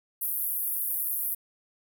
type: band-pass noise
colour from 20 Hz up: white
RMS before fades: -30 dBFS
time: 0.21-1.35 s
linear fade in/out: 10 ms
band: 11000 to 16000 Hz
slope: 48 dB/octave
effects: none